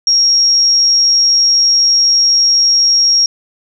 sine tone, 5588 Hz, F8, in tune, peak -7 dBFS, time 0.07-3.26 s, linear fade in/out 2 ms, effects none

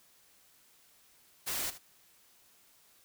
white noise with echo, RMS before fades -35 dBFS, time 1.46-1.71 s, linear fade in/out 20 ms, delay 77 ms, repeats 1, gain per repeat -14 dB, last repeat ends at 1.787 s, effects white hiss -64 dBFS RMS until 3.04 s

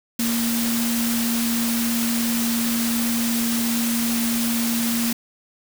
sine tone in noise, 232.9 Hz, A#3, 1 cent flat, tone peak -21 dBFS, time 0.19-5.13 s, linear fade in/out 5 ms, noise white, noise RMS -26 dBFS, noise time 0.19-5.13 s, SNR +2 dB, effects none

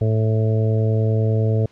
harmonic tone, 110 Hz, A2, in tune, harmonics 1 / 2 / 3 / 4 / 5 / 6, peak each -16 / -28 / -32 / -25 / -30 / -32 dBFS, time 0.01-1.66 s, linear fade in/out 5 ms, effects pink hiss -56 dBFS RMS until 1.71 s + low-pass 5000 Hz 12 dB/octave

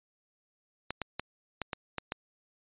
clicks, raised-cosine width 0.3 ms, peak -17 dBFS, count 7, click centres 0.906 / 1.017 / 1.196 / 1.617 / 1.732 / 1.983 / 2.121 s, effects resampled to 8000 Hz

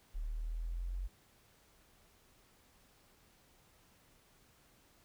sine exponential sweep, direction up, 36.98 to 46.25 Hz, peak -36 dBFS, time 0.14-1.08 s, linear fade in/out 20 ms, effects pink hiss -67 dBFS RMS until 5.04 s

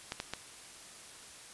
clicks, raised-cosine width 0.2 ms, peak -18 dBFS, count 3, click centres 0.121 / 0.201 / 0.336 s, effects white hiss -51 dBFS RMS until 1.53 s + resampled to 24000 Hz

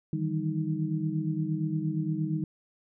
sine tone cluster, 153.1 / 161.7 / 194.8 / 313 Hz, D#3 / E3 / G3 / D#4, -28 / -33 / -11 / +10 cents, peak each -31 / -32 / -35 / -33 dBFS, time 0.13-2.44 s, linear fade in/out 2 ms, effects none

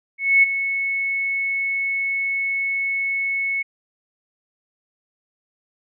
sine tone with ADSR envelope, 2202 Hz, C#7, 12 cents flat, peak -9 dBFS, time 0.18-3.63 s, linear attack 250 ms, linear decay 16 ms, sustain -11 dB, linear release 16 ms, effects none

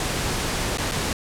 pink noise with dropouts, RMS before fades -25 dBFS, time 0-1.13 s, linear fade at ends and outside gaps 2 ms, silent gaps 0.774-0.782 / 0.914-0.919 s, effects low-pass 10000 Hz 12 dB/octave

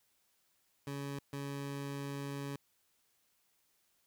20% pulse tone bursts at uneven times, 140.4 Hz, C#3, 22 cents sharp, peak -34 dBFS, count 2, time 0.87-1.19 / 1.33-2.56 s, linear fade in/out 2 ms, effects white hiss -75 dBFS RMS until 4.06 s

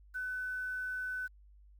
sine tone with quantisation, 1505 Hz, F#6, 29 cents sharp, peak -35 dBFS, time 0.14-1.28 s, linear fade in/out 20 ms, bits 10, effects added 50 Hz sine -56 dBFS peak until 1.79 s

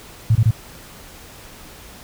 sine tone bursts, 111.3 Hz, A2, 20 cents sharp, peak -10 dBFS, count 3, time 0.3-0.509 s, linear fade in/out 5 ms, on 53 ms, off 25 ms, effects pink hiss -41 dBFS RMS until 2.03 s

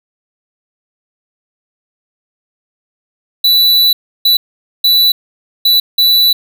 square tone bursts at uneven times, 3962 Hz, B7, 5 cents sharp, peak -7 dBFS, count 5, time 3.44-3.93 / 4.25-4.37 / 4.84-5.12 / 5.65-5.8 / 5.98-6.33 s, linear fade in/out 5 ms, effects none

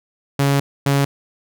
sawtooth tone bursts at uneven times, 139.8 Hz, C#3, 15 cents sharp, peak -10 dBFS, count 2, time 0.39-0.6 / 0.86-1.05 s, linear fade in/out 5 ms, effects none

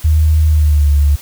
sine tone with pitch glide, 77.78 to 72.15 Hz, D#2 to D2, 0 to -30 cents, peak -7 dBFS, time 0.04-1.16 s, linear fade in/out 10 ms, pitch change -130 cents, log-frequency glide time 0.49-0.9 s, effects white hiss -36 dBFS RMS until 1.21 s

